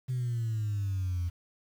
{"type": "exponential sweep", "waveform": "sine", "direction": "down", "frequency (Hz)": [129.3, 85], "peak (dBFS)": -27, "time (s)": [0.08, 1.3], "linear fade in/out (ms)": 20, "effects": ["tanh soft clip ceiling -25 dBFS", "9-bit"]}